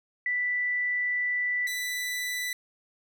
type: tone pair in turn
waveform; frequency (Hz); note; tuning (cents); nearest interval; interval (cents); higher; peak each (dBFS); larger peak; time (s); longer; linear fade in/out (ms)
sine / sawtooth; 1975.5 / 1982.7; B6 / B6; 0 / +6; unison; 6; second; -25 / -26; first; 0.26-1.67 / 1.67-2.53; first; 2
effects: none